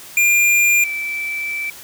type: tone pair in turn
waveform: square / sine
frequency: 2400 / 2325 Hz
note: D7 / D7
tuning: +37 / -18 cents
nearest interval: minor second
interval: 55 cents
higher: first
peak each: -12 / -21 dBFS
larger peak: first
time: 0.17-0.84 / 0.84-1.7 s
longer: second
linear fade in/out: 2 ms
effects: white hiss -38 dBFS RMS until 1.83 s